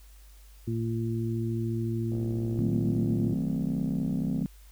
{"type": "harmonic tone", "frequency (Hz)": 114.2, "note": "A#2", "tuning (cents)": -35, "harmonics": [1, 2, 3], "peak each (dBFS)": [-29, -33, -34], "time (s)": [0.67, 3.34], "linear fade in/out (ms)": 10}
{"type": "click train", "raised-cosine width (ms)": 2, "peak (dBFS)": -29, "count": 148, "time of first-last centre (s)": [2.12, 4.424], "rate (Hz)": 63.8}
{"type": "chord", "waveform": "sine", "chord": "D# diminished seventh", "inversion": "none", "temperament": "equal", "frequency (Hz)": [155.56, 185, 220, 261.6], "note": ["D#3", "F#3", "A3", "C4"], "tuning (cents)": [0, 0, 0, 0], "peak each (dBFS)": -32, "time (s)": [2.59, 4.46], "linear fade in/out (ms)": 0}
{"effects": ["added 50 Hz sine -49 dBFS peak until 4.71 s", "white hiss -60 dBFS RMS until 4.71 s"]}